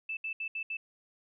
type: tone bursts at uneven times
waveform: sine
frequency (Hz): 2637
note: E7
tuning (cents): 0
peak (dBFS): -33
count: 5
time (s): 0.09-0.17 / 0.24-0.33 / 0.4-0.48 / 0.55-0.63 / 0.7-0.77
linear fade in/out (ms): 5
effects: none